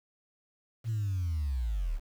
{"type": "linear sweep", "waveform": "sine", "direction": "down", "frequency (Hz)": [116.54, 32.64], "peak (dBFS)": -27, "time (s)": [0.84, 2], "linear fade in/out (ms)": 50, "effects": ["tanh soft clip ceiling -25 dBFS", "9-bit"]}